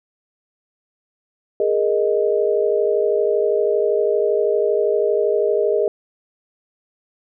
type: chord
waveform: sine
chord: Ab suspended second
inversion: none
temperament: equal with one note detuned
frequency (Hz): 413.6 / 466.2 / 622.3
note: Ab4 / Bb4 / Eb5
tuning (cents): -7 / 0 / 0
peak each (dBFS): -18 / -20 / -21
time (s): 1.6-5.88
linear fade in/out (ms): 2
effects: none